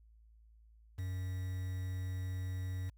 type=tone with quantisation; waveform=triangle; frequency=92.5 Hz; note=F#2; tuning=in tune; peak=-34 dBFS; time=0.98-2.9 s; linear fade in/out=10 ms; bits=9; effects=added 55 Hz sine -59 dBFS peak until 2.97 s